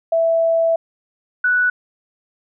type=tone pair in turn; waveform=sine; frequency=660 / 1478.9 Hz; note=E5 / F#6; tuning=+2 / -1 cents; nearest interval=octave + major second; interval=1397 cents; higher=second; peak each=-13 dBFS; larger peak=neither; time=0.12-0.76 / 1.44-1.7 s; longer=first; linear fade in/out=5 ms; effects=none